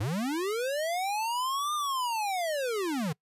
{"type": "linear two-way sweep", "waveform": "square", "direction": "up then down", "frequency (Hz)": [90, 1220, 139.1], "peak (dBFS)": -29, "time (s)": [0, 3.13], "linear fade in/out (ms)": 10, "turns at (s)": 1.74, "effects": ["noise-tail reverb RT60 0.1 s tail -24 dB re dry", "resampled to 32000 Hz"]}